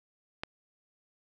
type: click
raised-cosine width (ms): 0.3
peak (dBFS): -18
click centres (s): 0.435
effects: none